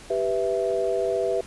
sine chord, E minor, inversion first, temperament equal, 392 / 493.9 / 659.3 Hz, G4 / B4 / E5, 0 / 0 / 0 cents, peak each -26 dBFS, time 0.1-1.41 s, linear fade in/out 5 ms, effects pink hiss -45 dBFS RMS until 1.46 s + resampled to 24000 Hz

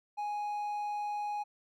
triangle tone, 830.6 Hz, G#5, in tune, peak -31 dBFS, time 0.17-1.44 s, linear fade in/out 20 ms, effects none

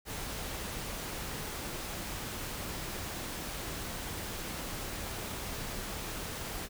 pink noise, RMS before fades -39 dBFS, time 0.05-6.69 s, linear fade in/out 50 ms, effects none

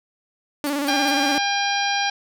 sawtooth tone with vibrato, 286 Hz, D4, 46 cents flat, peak -18 dBFS, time 0.64-1.38 s, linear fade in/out 0 ms, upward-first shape square, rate 17 Hz, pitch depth 50 cents each way
15% pulse tone bursts, 4516 Hz, C#8, 31 cents sharp, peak -25 dBFS, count 3, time 0.66-1.108 s, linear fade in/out 5 ms, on 36 ms, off 170 ms
harmonic tone, 803 Hz, G5, 41 cents sharp, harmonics 1 / 2 / 3 / 4 / 5 / 6 / 7, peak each -23 / -26 / -28 / -29 / -30 / -31 / -31 dBFS, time 0.88-2.1 s, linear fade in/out 5 ms
effects none

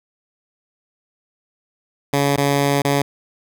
10% pulse tone with dropouts, 141.3 Hz, C#3, 34 cents sharp, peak -7 dBFS, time 2.13-3.02 s, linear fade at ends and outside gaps 5 ms, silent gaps 2.364-2.377 / 2.82-2.848 s, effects none

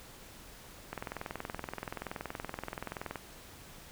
click train, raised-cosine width 0.5 ms, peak -22 dBFS, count 48, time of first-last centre 0.93-3.157 s, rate 21.1 Hz, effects pink hiss -52 dBFS RMS until 3.91 s

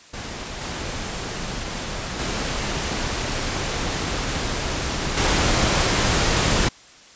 pink noise with level steps, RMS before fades -32 / -29 / -25 / -19 dBFS, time 0.13-6.69 s, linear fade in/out 10 ms, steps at 0.61 / 2.19 / 5.17 s, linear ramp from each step 5 ms, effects white hiss -47 dBFS RMS until 7.15 s + resampled to 16000 Hz

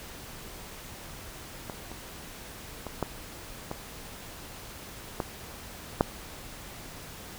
clicks, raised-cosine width 1 ms, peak -21 / -27 / -21 / -13 / -19 / -14 / -6 dBFS, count 7, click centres 1.698 / 1.916 / 2.867 / 3.027 / 3.714 / 5.202 / 6.009 s, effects pink hiss -44 dBFS RMS until 7.38 s

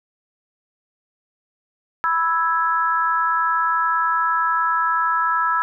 sine chord, E major, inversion second, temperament equal, 987.8 / 1318.5 / 1661.2 Hz, B5 / E6 / G#6, 0 / 0 / 0 cents, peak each -22 / -19 / -24 dBFS, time 2.04-5.62 s, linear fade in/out 0 ms, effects none

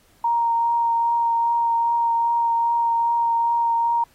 sine tone with vibrato, 932 Hz, A#5, 1 cent flat, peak -17 dBFS, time 0.24-4.04 s, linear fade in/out 5 ms, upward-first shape triangle, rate 2.5 Hz, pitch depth 13 cents each way, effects pink hiss -58 dBFS RMS until 4.14 s + AAC 48 kbps

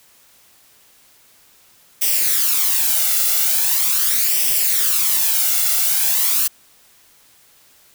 blue noise with flanger, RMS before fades -17 dBFS, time 2.01-6.48 s, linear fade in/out 10 ms, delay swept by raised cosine 0.36 to 1.46 ms, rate 0.41 Hz, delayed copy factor +0.6, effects white hiss -52 dBFS RMS until 7.94 s

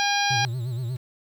harmonic tone, 810 Hz, G#5, 43 cents flat, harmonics 1 / 2 / 3 / 4 / 5 / 6 / 7, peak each -24 / -27 / -29 / -30 / -31 / -32 / -32 dBFS, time 0-0.45 s, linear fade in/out 0 ms
triangle tone with vibrato, 122.5 Hz, B2, 14 cents flat, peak -24 dBFS, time 0.3-0.97 s, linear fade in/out 10 ms, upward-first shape sine, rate 8.4 Hz, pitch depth 120 cents each way
effects 8-bit

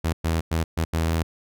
sawtooth tone bursts at uneven times, 81.6 Hz, E2, 17 cents flat, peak -17 dBFS, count 5, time 0.04-0.13 / 0.24-0.41 / 0.51-0.64 / 0.77-0.85 / 0.93-1.23 s, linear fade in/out 10 ms, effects none

